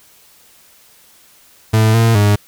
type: tone with pitch steps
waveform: 40% pulse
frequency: 109.9 / 114.2 / 103.2 Hz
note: A2 / A#2 / G#2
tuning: -2 / -35 / -10 cents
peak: -8 dBFS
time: 1.73-2.36 s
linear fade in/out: 10 ms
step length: 210 ms
effects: white hiss -48 dBFS RMS until 2.47 s